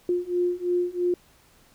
sine beating tone pair, 353.1 / 356.1 Hz, F4 / F4, +19 / +34 cents, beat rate 3 Hz, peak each -26 / -25 dBFS, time 0.09-1.14 s, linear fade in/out 2 ms, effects pink hiss -58 dBFS RMS until 1.74 s

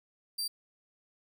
sawtooth tone, 4699 Hz, D8, in tune, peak -29 dBFS, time 0.38-0.48 s, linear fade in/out 10 ms, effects none

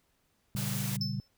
sine chord, G diminished, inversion first, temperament just, 117.6 / 141.12 / 196 Hz, Bb2 / Db3 / G3, +16 / +31 / 0 cents, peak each -36 dBFS, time 0.55-1.2 s, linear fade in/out 0 ms
white noise, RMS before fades -38 dBFS, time 0.56-0.97 s, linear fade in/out 10 ms
triangle tone with exponential decay, 5274 Hz, E8, in tune, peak -28 dBFS, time 1.01-1.28 s, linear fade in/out 2 ms, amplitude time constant 58 ms
effects pink hiss -73 dBFS RMS until 1.37 s

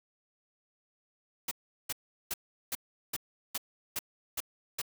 white noise bursts, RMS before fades -34 dBFS, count 9, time 1.48-4.817 s, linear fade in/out 5 ms, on 33 ms, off 380 ms, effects none

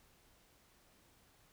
silence, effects pink hiss -68 dBFS RMS until 1.52 s

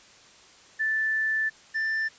sine / triangle tone pair in turn, 1760 / 1774.3 Hz, A6 / A6, 0 / +14 cents, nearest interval unison, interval 14 cents, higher second, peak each -23 dBFS, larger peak neither, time 0.79-1.5 / 1.74-2.09 s, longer first, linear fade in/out 20 ms, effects white hiss -53 dBFS RMS until 2.18 s + resampled to 16000 Hz

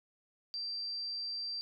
sine tone, 4699 Hz, D8, in tune, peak -36 dBFS, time 0.54-1.61 s, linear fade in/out 0 ms, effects none

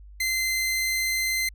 sawtooth tone, 2071 Hz, C7, 18 cents flat, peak -20 dBFS, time 0.2-1.49 s, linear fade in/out 5 ms, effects added 50 Hz sine -43 dBFS peak until 1.54 s

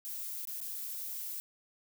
violet noise with dropouts, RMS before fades -40 dBFS, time 0.05-1.4 s, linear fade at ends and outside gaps 0 ms, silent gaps 0.452-0.473 / 0.604-0.613 s, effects none

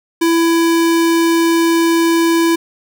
square tone, 332.9 Hz, E4, 17 cents sharp, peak -11 dBFS, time 0.21-2.56 s, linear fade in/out 10 ms, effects none

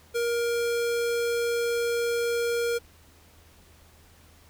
square tone, 470.9 Hz, A#4, 18 cents sharp, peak -25 dBFS, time 0.14-2.79 s, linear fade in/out 20 ms, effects added 80 Hz sine -56 dBFS peak until 4.49 s + pink hiss -57 dBFS RMS until 4.49 s

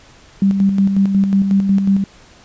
sine tone with tremolo, 196 Hz, G3, in tune, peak -9 dBFS, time 0.42-2.04 s, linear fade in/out 2 ms, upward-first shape square, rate 5.5 Hz, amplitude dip 45%, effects pink hiss -45 dBFS RMS until 2.44 s + resampled to 16000 Hz

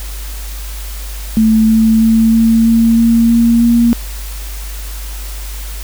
sine tone with pitch steps, 220 / 222 / 224.1 / 226.2 / 228.3 / 230.4 / 232.5 / 234.7 Hz, A3 / A3 / A3 / A3 / A#3 / A#3 / A#3 / A#3, 0 / +16 / +32 / +48 / -36 / -20 / -4 / +12 cents, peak -6 dBFS, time 1.37-3.93 s, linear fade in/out 0 ms, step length 320 ms, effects added 50 Hz sine -22 dBFS peak until 5.83 s + white hiss -31 dBFS RMS until 5.83 s

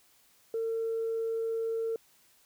sine tone, 452.9 Hz, A#4, 50 cents flat, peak -28 dBFS, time 0.54-1.96 s, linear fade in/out 2 ms, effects tanh soft clip ceiling -25 dBFS + white hiss -64 dBFS RMS until 2.45 s

